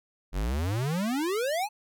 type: exponential sweep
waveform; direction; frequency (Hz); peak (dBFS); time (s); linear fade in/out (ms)
square; up; 42.62 to 880; -27; 0.32-1.69; 50
effects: none